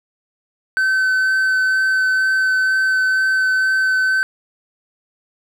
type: tone with vibrato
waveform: triangle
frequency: 1529 Hz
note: G6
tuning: 44 cents flat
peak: -12 dBFS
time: 0.77-4.23 s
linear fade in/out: 0 ms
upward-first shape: sine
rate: 2.1 Hz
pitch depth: 9 cents each way
effects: none